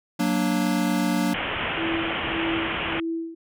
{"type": "chord", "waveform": "square", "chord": "Gb augmented", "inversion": "none", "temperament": "equal", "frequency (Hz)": [185, 233.1, 293.7], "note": ["Gb3", "Bb3", "D4"], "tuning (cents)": [0, 0, 0], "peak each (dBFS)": -26, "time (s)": [0.19, 1.34], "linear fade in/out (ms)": 10}
{"type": "low-pass noise", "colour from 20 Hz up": "white", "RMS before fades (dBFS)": -28, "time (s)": [1.34, 3], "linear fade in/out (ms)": 2, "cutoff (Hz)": 3200, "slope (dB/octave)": 96}
{"type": "tone with tremolo", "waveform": "sine", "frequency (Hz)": 329.6, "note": "E4", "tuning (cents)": 0, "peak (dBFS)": -24, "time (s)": [1.77, 3.35], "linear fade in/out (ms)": 10, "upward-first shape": "sine", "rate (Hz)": 1.7, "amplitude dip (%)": 85}
{"effects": []}